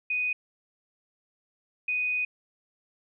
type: tone pair in turn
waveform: sine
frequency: 2489 / 2489 Hz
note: D#7 / D#7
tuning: 0 / 0 cents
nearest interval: unison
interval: 0 cents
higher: neither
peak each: -25 dBFS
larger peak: neither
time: 0.1-0.33 / 1.88-2.25 s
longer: second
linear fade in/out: 5 ms
effects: none